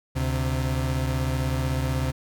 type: tone pair together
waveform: 35% pulse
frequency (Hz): 73.4 / 130.78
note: D2 / C3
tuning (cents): 0 / 0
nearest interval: minor seventh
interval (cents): 1000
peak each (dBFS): -25 / -24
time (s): 0.15-2.12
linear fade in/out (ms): 20
effects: none